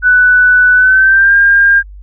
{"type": "tone with pitch glide", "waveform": "sine", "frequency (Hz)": [1490, 1606.2], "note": ["F#6", "G6"], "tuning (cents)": [12, 42], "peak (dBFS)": -4, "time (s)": [0.02, 1.83], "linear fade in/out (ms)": 50, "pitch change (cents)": 130, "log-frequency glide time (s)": [0.74, 1.35], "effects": ["added 49 Hz sine -29 dBFS peak until 2.02 s"]}